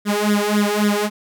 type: tone with flanger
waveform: sawtooth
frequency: 207.7 Hz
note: G#3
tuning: in tune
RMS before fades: -18 dBFS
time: 0.05-1.1 s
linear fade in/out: 50 ms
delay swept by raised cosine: 0.55 to 2.35 ms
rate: 3.7 Hz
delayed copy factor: +0.95
effects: none